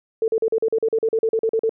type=tone bursts; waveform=sine; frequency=446.7 Hz; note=A4; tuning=26 cents sharp; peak=-16 dBFS; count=15; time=0.22-1.694 s; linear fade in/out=2 ms; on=60 ms; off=41 ms; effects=none